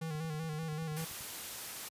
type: tone with vibrato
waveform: square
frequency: 157.4 Hz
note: D#3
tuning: 20 cents sharp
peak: -37 dBFS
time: 0.01-1.05 s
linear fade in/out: 10 ms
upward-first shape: square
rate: 5.2 Hz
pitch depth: 49 cents each way
type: click train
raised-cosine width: 5 ms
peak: -40 dBFS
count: 12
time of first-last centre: 0.15-1.208 s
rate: 10.4 Hz
type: noise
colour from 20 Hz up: white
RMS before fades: -43 dBFS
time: 0.96-1.89 s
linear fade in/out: 10 ms
effects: high-pass 60 Hz 12 dB/octave + resampled to 32000 Hz